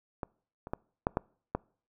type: clicks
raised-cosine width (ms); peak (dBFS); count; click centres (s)
1; -20 / -27 / -18 / -12 / -13 / -15; 6; 0.232 / 0.671 / 0.735 / 1.069 / 1.171 / 1.55
effects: noise-tail reverb RT60 0.5 s tail -26 dB re dry